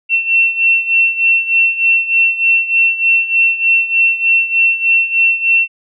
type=beating tone pair; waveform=sine; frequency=2703 / 2706.3 Hz; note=E7 / E7; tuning=+43 / +45 cents; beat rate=3.3 Hz; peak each=-11 / -15 dBFS; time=0.09-5.68 s; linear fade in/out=50 ms; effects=none